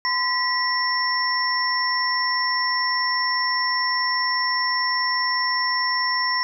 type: tone cluster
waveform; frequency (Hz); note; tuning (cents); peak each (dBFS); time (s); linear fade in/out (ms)
sine; 1019 / 1944 / 5430; C6 / B6 / F8; -46 / -28 / -50; -24; 0.05-6.43; 0
effects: none